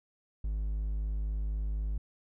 triangle tone, 52 Hz, G#1, 3 cents sharp, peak -28 dBFS, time 0.44-1.98 s, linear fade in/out 5 ms, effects none

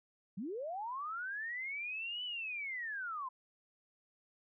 sine linear two-way sweep, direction up then down, 166.4 to 3011 to 993 Hz, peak -38 dBFS, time 0.37-3.29 s, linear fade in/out 10 ms, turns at 2.24 s, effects none

